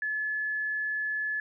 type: tone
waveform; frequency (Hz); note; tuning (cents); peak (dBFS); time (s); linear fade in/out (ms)
sine; 1718; A6; -42; -28; 0.02-1.4; 2
effects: none